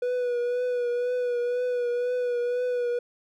triangle tone with vibrato, 489.7 Hz, B4, 15 cents flat, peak -22 dBFS, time 0.02-2.99 s, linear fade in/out 5 ms, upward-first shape triangle, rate 2 Hz, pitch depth 36 cents each way, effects none

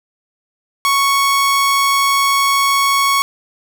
sawtooth tone, 1108.7 Hz, C#6, in tune, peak -8 dBFS, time 0.85-3.22 s, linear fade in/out 0 ms, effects none

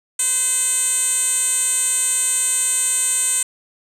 10% pulse tone with band-pass filter, 512 Hz, C5, 38 cents flat, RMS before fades -19 dBFS, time 0.19-3.43 s, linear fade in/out 5 ms, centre 8500 Hz, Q 6.6, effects none

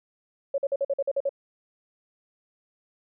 sine tone bursts, 554.4 Hz, C#5, in tune, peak -22 dBFS, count 9, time 0.54-1.293 s, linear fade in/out 5 ms, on 41 ms, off 48 ms, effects none

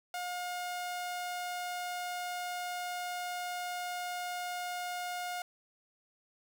sawtooth tone, 715 Hz, F5, 41 cents sharp, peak -32 dBFS, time 0.14-5.42 s, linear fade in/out 2 ms, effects none

